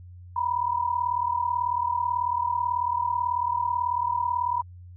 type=tone pair together; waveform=sine; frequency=952.8 / 991 Hz; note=A#5 / B5; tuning=+38 / +6 cents; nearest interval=minor second; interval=68 cents; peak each=-26 dBFS; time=0.36-4.62 s; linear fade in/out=5 ms; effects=added 89 Hz sine -42 dBFS peak until 4.96 s